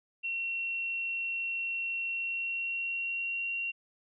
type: tone with pitch glide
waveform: sine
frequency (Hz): 2726 to 2751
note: F7 to F7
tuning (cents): -43 to -27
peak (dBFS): -31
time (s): 0.23-3.72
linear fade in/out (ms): 20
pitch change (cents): +16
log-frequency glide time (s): 2.08-3.5
effects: none